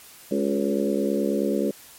harmonic tone with a mistuned harmonic, 69.4 Hz, C#2, 3 cents sharp, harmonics 3 / 4 / 5 / 6 / 7 / 8, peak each -26 / -27 / -28 / -29 / -29 / -30 dBFS, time 0.31-1.71 s, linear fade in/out 5 ms, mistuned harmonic 5, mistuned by +31 cents, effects white hiss -47 dBFS RMS until 1.98 s + MP3 64 kbps

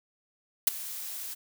blue noise with ADSR envelope, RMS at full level -19 dBFS, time 0.67-1.35 s, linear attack 6 ms, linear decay 15 ms, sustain -19 dB, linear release 20 ms, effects none

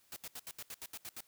white noise bursts, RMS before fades -45 dBFS, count 10, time 0.12-1.207 s, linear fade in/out 2 ms, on 43 ms, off 73 ms, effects white hiss -69 dBFS RMS until 1.27 s

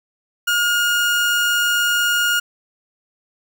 30% pulse tone, 1427 Hz, F6, 37 cents sharp, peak -13 dBFS, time 0.47-2.4 s, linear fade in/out 10 ms, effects none

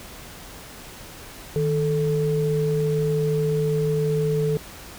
sine tone pair together, 154.78 / 438.3 Hz, D#3 / A4, -9 / -7 cents, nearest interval octave + tritone, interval 1802 cents, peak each -22 dBFS, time 1.56-4.57 s, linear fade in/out 0 ms, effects pink hiss -41 dBFS RMS until 4.98 s

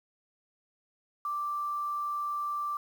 sine tone with quantisation, 1174.7 Hz, D6, in tune, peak -30 dBFS, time 1.25-2.77 s, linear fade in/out 2 ms, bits 9, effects none

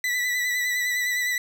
40% pulse tone with vibrato, 1975.5 Hz, B6, in tune, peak -22 dBFS, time 0.04-1.38 s, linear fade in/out 2 ms, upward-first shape sine, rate 9.8 Hz, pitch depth 30 cents each way, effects none

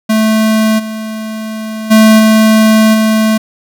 square tone with level steps, 218.6 Hz, A3, 11 cents flat, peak -8 / -19 / -3 / -5 / -8 dBFS, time 0.09-3.38 s, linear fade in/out 10 ms, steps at 0.78 / 1.9 / 2.18 / 2.93 s, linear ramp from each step 20 ms, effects none

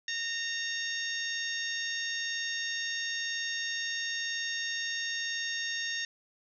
harmonic tone, 921 Hz, A#5, 21 cents flat, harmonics 2 / 3 / 4 / 5 / 6 / 7, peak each -35 / -41 / -38 / -48 / -39 / -42 dBFS, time 0.08-6.05 s, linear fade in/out 2 ms, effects none

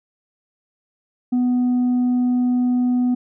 sine tone with tanh clipping, 247.9 Hz, B3, 7 cents sharp, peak -16 dBFS, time 1.32-3.15 s, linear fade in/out 10 ms, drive 2 dB, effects none

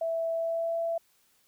sine tone with pitch glide, 659.3 to 667.7 Hz, E5 to E5, 0 to +22 cents, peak -27 dBFS, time 0.01-0.98 s, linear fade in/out 5 ms, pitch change +22 cents, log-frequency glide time 0.32-0.78 s, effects white hiss -67 dBFS RMS until 1.47 s

